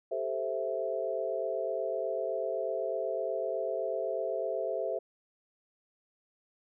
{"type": "chord", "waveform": "sine", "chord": "A minor seventh", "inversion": "third", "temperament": "equal", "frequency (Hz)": [392, 440, 523.3, 659.3], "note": ["G4", "A4", "C5", "E5"], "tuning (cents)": [0, 0, 0, 0], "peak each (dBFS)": [-38, -37, -35, -34], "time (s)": [0.11, 4.99], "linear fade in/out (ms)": 10, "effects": []}